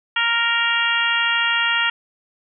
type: harmonic tone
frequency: 466.2 Hz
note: A#4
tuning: in tune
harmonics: 2 / 3 / 4 / 5 / 6 / 7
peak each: -27 / -22 / -22 / -27 / -22 / -26 dBFS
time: 0.16-1.9 s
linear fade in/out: 5 ms
effects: none